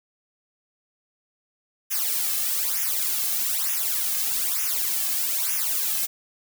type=noise with flanger; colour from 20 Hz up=blue; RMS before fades=-25 dBFS; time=1.9-6.07 s; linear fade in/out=20 ms; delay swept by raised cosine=0.23 to 2.13 ms; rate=1.1 Hz; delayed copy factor=-1; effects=none